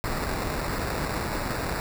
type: noise with sample-and-hold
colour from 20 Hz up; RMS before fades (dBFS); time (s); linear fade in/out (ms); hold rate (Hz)
pink; -29; 0.04-1.8; 0; 3150
effects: none